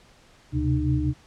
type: tone cluster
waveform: sine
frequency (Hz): 73.4 / 127.8 / 132.8 / 303.1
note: D2 / C3 / C3 / D#4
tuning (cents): 0 / -40 / +26 / -45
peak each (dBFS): -26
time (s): 0.52-1.14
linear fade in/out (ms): 50
effects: pink hiss -55 dBFS RMS until 1.26 s + low-pass 7000 Hz 12 dB/octave